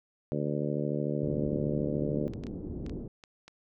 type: harmonic tone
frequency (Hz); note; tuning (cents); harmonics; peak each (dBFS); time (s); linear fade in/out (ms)
73.42; D2; 0; 2 / 3 / 4 / 5 / 6 / 7 / 8; -33 / -35 / -36 / -37 / -38 / -38 / -39; 0.32-2.28; 0
type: low-pass noise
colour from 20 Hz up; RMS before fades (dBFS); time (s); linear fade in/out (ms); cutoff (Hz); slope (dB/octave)
white; -38; 1.23-3.08; 5; 350; 24
type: clicks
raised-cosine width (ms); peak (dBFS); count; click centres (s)
0.2; -31; 7; 2.336 / 2.437 / 2.468 / 2.864 / 2.896 / 3.238 / 3.48
effects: none